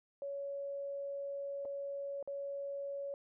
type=tone with dropouts; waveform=sine; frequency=560 Hz; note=C#5; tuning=18 cents sharp; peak=-38 dBFS; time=0.22-3.14 s; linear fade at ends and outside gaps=1 ms; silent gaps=1.651-1.655 / 2.227-2.275 s; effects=none